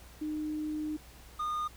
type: tone pair in turn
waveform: sine / triangle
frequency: 305.6 / 1222.4 Hz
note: D#4 / D#6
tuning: -31 / -31 cents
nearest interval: 2 octaves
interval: 2400 cents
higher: second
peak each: -32 / -29 dBFS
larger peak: second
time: 0.21-0.97 / 1.39-1.68 s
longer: first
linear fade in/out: 10 ms
effects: added 60 Hz sine -54 dBFS peak until 1.76 s + pink hiss -55 dBFS RMS until 1.76 s